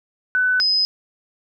sine tone pair in turn, 1500 / 5045 Hz, F#6 / D#8, +23 / +23 cents, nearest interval octave + major sixth, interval 2100 cents, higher second, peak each -15 dBFS, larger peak neither, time 0.35-0.6 / 0.6-0.85 s, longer neither, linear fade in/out 0 ms, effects none

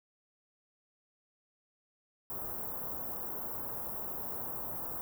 white band-stop noise, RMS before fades -39 dBFS, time 2.3-5.01 s, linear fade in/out 0 ms, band 1100 to 15000 Hz, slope 24 dB/octave, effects none

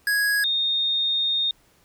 square / sine tone pair in turn, 1661.2 / 3680 Hz, G#6 / A#7, 0 / -23 cents, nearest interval octave + major second, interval 1377 cents, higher second, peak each -20 / -20 dBFS, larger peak neither, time 0.07-0.44 / 0.44-1.51 s, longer second, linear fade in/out 2 ms, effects pink hiss -60 dBFS RMS until 1.84 s

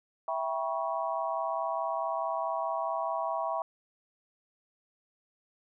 sine chord, C# half-diminished seventh, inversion first, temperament equal with one note detuned, 659.3 / 784 / 969.1 / 1108.7 Hz, E5 / G5 / B5 / C#6, 0 / 0 / -33 / 0 cents, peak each -33 / -36 / -35 / -36 dBFS, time 0.28-3.62 s, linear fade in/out 2 ms, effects none

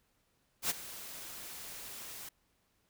white noise with ADSR envelope, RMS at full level -30 dBFS, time 0.62-2.29 s, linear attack 79 ms, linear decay 24 ms, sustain -16 dB, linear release 5 ms, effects pink hiss -75 dBFS RMS until 2.89 s

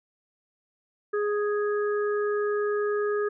harmonic tone, 415.3 Hz, G#4, in tune, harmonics 1 / 3 / 4, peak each -24 / -34 / -36 dBFS, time 1.13-3.29 s, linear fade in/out 10 ms, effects none

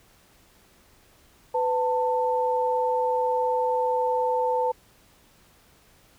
sine tone pair together, 501 / 890.7 Hz, B4 / A5, +25 / +21 cents, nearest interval minor seventh, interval 996 cents, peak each -24 dBFS, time 1.54-4.72 s, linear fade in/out 10 ms, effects pink hiss -58 dBFS RMS until 6.18 s

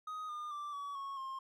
triangle tone with pitch steps, 1252 / 1212.1 / 1173.6 / 1136.2 / 1100 / 1065 Hz, D#6 / D#6 / D6 / C#6 / C#6 / C6, +10 / -46 / -2 / +42 / -14 / +30 cents, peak -38 dBFS, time 0.07-1.39 s, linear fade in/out 5 ms, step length 220 ms, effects none

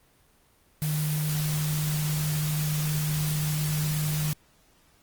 sine tone in noise, 152 Hz, D#3, 40 cents flat, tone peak -25 dBFS, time 0.82-4.33 s, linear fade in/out 0 ms, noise white, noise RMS -34 dBFS, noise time 0.82-4.33 s, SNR +6 dB, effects pink hiss -62 dBFS RMS until 5.02 s + Opus 24 kbps

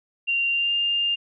sine tone with pitch glide, 2770 to 2805 Hz, F7 to F7, -15 to +7 cents, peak -20 dBFS, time 0.27-1.16 s, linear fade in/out 20 ms, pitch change +22 cents, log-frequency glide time 0.5-0.73 s, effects none

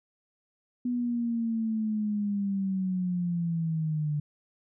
sine linear sweep, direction down, 246.9 to 146.83 Hz, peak -26 dBFS, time 0.85-4.2 s, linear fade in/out 5 ms, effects none

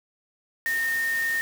sine tone in noise, 1834 Hz, A#6, 29 cents flat, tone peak -23 dBFS, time 0.66-1.41 s, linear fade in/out 0 ms, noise white, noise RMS -37 dBFS, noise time 0.66-1.41 s, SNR +11 dB, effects none

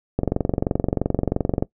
click train, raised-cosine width 2 ms, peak -6 dBFS, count 34, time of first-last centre 0.19-1.625 s, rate 23 Hz, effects noise-tail reverb RT60 0.1 s tail -19 dB re dry

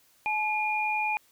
sine tone pair together, 855.3 / 2425 Hz, A5 / D#7, -49 / -45 cents, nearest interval octave + tritone, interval 1804 cents, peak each -28 dBFS, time 0.26-1.17 s, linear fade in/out 0 ms, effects white hiss -63 dBFS RMS until 1.31 s

